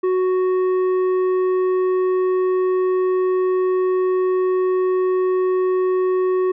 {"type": "tone with tanh clipping", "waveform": "triangle", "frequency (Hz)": 370, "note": "F#4", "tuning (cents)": 0, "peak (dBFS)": -17, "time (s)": [0.03, 6.52], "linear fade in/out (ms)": 10, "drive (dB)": 12, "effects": []}